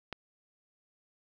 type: click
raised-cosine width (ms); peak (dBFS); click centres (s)
0.3; -21; 0.127
effects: none